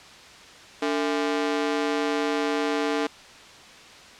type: ring-modulated tone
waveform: sawtooth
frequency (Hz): 370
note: F#4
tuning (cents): 0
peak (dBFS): -16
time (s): 0.82-3.07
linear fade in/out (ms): 5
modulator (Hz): 80.4
effects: white hiss -46 dBFS RMS until 4.19 s + low-pass 5000 Hz 12 dB/octave